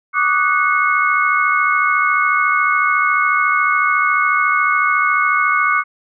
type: tone cluster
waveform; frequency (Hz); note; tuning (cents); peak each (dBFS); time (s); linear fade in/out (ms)
sine; 1152 / 1226 / 1482 / 2179; D6 / D#6 / F#6 / C#7; -34 / -26 / +2 / -30; -18; 0.13-5.84; 50
effects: none